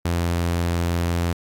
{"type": "tone", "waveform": "sawtooth", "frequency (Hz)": 85.8, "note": "F2", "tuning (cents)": -30, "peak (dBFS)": -16, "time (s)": [0.05, 1.33], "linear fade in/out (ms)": 5, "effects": ["AAC 64 kbps"]}